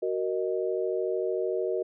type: chord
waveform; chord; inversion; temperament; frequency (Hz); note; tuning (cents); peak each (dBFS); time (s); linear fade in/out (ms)
sine; D# minor; first; just; 373.4 / 466.7 / 622.3; F#4 / A#4 / D#5; +16 / +2 / 0; -29 / -30 / -33; 0.02-1.83; 10
effects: none